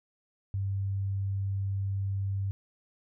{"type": "tone", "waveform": "sine", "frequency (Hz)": 98, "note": "G2", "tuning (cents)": 0, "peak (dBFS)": -28, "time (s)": [0.54, 2.51], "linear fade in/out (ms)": 0, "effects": []}